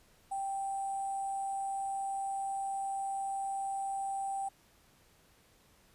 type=tone with sample-and-hold; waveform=sine; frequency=784 Hz; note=G5; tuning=in tune; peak=-33 dBFS; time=0.31-4.49 s; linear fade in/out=10 ms; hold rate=8820 Hz; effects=pink hiss -65 dBFS RMS until 5.94 s + resampled to 32000 Hz